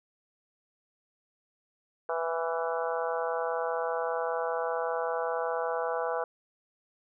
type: harmonic tone with a mistuned harmonic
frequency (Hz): 165.1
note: E3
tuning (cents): +3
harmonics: 3 / 4 / 5 / 6 / 7 / 8 / 9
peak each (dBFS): -32 / -34 / -36 / -38 / -39 / -40 / -41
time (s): 2.09-6.24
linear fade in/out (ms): 2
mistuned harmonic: 8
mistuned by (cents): +24
effects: none